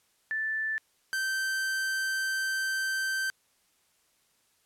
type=tone pair in turn; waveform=sine / 45% pulse; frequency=1760 / 1555 Hz; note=A6 / G6; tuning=0 / -14 cents; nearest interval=major second; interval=214 cents; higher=first; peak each=-28 dBFS; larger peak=neither; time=0.31-0.78 / 1.13-3.3 s; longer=second; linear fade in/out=0 ms; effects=white hiss -69 dBFS RMS until 4.65 s + low-pass 12000 Hz 12 dB/octave